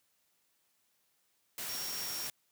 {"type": "tone in noise", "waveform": "sine", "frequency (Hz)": 5570, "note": "F8", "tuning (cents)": -5, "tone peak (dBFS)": -40, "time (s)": [1.69, 2.27], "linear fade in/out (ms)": 2, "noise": "white", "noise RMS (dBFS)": -40, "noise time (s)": [1.58, 2.3], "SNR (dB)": -3, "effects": ["white hiss -75 dBFS RMS until 2.51 s", "high-pass 80 Hz 12 dB/octave"]}